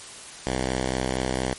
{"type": "tone with vibrato", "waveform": "5% pulse", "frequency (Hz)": 64.3, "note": "C2", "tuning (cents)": -30, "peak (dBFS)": -13, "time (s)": [0.47, 1.54], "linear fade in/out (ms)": 0, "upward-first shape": "sine", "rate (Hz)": 13, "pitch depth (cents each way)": 17, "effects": ["white hiss -41 dBFS RMS until 1.58 s", "MP3 48 kbps"]}